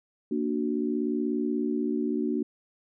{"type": "chord", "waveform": "sine", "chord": "Bb augmented", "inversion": "none", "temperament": "equal", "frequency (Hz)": [233.1, 293.7, 370], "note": ["Bb3", "D4", "F#4"], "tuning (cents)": [0, 0, 0], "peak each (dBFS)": [-29, -29, -31], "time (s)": [0.31, 2.43], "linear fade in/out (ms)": 5, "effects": []}